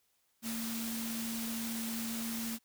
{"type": "tone in noise", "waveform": "sine", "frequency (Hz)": 228.1, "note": "A#3", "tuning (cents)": -37, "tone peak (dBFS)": -37, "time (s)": [0.42, 2.59], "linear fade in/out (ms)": 50, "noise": "white", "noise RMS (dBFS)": -41, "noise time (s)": [0.42, 2.59], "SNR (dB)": 1, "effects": ["white hiss -75 dBFS RMS until 2.64 s"]}